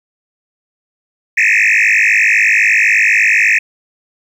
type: tone with frequency modulation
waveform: sine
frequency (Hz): 2183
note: C#7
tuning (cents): -27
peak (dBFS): -5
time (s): 1.37-3.59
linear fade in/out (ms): 10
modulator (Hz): 51.9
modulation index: 7.7
effects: tanh soft clip ceiling -7 dBFS + 7-bit